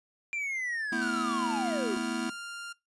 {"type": "linear sweep", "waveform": "triangle", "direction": "down", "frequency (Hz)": [2390, 329.6], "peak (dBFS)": -29, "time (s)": [0.33, 1.97], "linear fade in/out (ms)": 0}
{"type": "chord", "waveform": "square", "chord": "A suspended second", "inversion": "none", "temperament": "just", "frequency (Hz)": [220, 247.5, 330], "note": ["A3", "B3", "E4"], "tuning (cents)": [0, 4, 2], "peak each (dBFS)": [-37, -35, -36], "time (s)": [0.92, 2.3], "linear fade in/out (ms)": 5}
{"type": "tone", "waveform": "sawtooth", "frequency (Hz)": 1396.9, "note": "F6", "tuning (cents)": 0, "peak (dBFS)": -35, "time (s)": [1.01, 2.73], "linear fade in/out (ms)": 10}
{"effects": ["noise-tail reverb RT60 0.2 s tail -22 dB re dry", "resampled to 24000 Hz"]}